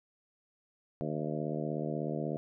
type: harmonic tone with a mistuned harmonic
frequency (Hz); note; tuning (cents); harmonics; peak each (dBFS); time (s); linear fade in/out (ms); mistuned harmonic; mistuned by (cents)
76.4; D#2; -31; 2 / 3 / 4 / 5 / 6 / 7 / 8 / 9; -37 / -39 / -40 / -41 / -42 / -42 / -43 / -44; 1.01-2.37; 0; 9; -33
effects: none